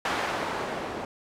blue noise with low-pass filter sweep, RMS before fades -31 dBFS, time 0.05-1.05 s, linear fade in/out 2 ms, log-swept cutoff 1200 to 540 Hz, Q 0.75, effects none

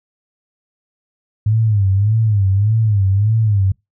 sine tone with vibrato, 103.83 Hz, G#2, in tune, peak -11 dBFS, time 1.46-3.72 s, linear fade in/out 5 ms, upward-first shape sine, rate 1.7 Hz, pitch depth 140 cents each way, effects noise-tail reverb RT60 0.2 s tail -26 dB re dry

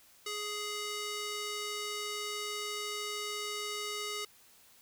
square tone with band-pass filter, 416.9 Hz, G#4, 7 cents sharp, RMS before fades -38 dBFS, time 0.26-4.25 s, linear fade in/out 5 ms, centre 4900 Hz, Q 0.6, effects white hiss -61 dBFS RMS until 4.81 s

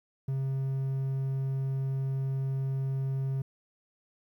triangle tone, 134.4 Hz, C3, 47 cents sharp, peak -26 dBFS, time 0.28-3.42 s, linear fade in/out 5 ms, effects 11-bit

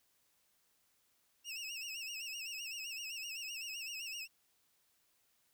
25% pulse tone with vibrato, 2700 Hz, E7, 41 cents sharp, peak -38 dBFS, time 1.44-4.28 s, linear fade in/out 50 ms, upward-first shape sine, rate 7.8 Hz, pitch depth 110 cents each way, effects white hiss -75 dBFS RMS until 5.53 s

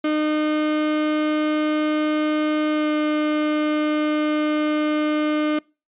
35% pulse tone with pitch glide, 305.3 to 303.2 Hz, D#4 to D#4, -33 to -45 cents, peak -17 dBFS, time 0.04-5.59 s, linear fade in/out 5 ms, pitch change -12 cents, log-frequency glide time 2.71-2.91 s, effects noise-tail reverb RT60 0.3 s tail -25 dB re dry + resampled to 8000 Hz

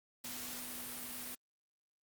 sine tone in noise, 246.9 Hz, B3, in tune, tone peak -53 dBFS, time 0.24-1.35 s, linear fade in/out 5 ms, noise white, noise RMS -44 dBFS, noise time 0.24-1.35 s, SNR -12 dB, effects Opus 48 kbps

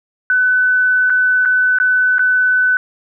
sine tone with dropouts, 1503 Hz, F#6, 27 cents sharp, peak -10 dBFS, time 0.3-2.77 s, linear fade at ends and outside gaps 1 ms, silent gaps 1.098-1.102 / 1.452-1.457 / 1.786-1.8 / 2.183-2.193 s, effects none

